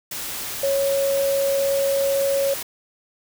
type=tone in noise; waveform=sine; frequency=552 Hz; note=C#5; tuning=7 cents flat; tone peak=-18 dBFS; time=0.63-2.54 s; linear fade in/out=5 ms; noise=white; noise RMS=-30 dBFS; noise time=0.11-2.63 s; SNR=+9 dB; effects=none